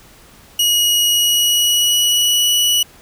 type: tone with pitch glide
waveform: sawtooth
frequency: 2900 to 2940 Hz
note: F#7 to F#7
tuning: -35 to -12 cents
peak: -9 dBFS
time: 0.59-2.83 s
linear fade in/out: 5 ms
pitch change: +23 cents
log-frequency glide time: 1.11-2.5 s
effects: pink hiss -45 dBFS RMS until 3.01 s